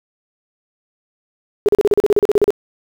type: tone bursts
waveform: sine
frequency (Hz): 412.6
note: G#4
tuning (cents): -11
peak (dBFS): -8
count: 14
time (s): 1.66-2.505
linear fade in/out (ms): 0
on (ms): 26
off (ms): 37
effects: 7-bit